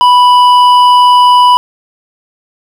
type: tone with hard clipping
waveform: triangle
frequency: 987.8 Hz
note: B5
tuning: in tune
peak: -4 dBFS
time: 0.01-1.57 s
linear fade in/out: 0 ms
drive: 11 dB
effects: none